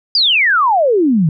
sine exponential sweep, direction down, 4978 to 146.83 Hz, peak -9 dBFS, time 0.15-1.29 s, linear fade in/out 2 ms, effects none

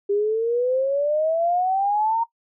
sine exponential sweep, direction up, 399.3 to 932.3 Hz, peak -18 dBFS, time 0.09-2.24 s, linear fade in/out 10 ms, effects noise-tail reverb RT60 0.1 s tail -18 dB re dry

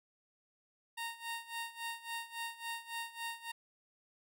15% pulse tone with tremolo, 925 Hz, A#5, 14 cents flat, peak -31 dBFS, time 0.97-3.52 s, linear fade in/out 10 ms, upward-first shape sine, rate 3.6 Hz, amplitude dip 85%, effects none

